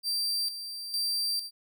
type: tone with tremolo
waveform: 40% pulse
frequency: 4699 Hz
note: D8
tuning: in tune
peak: -26 dBFS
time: 0.03-1.51 s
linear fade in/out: 50 ms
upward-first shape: square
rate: 1.1 Hz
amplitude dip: 65%
effects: none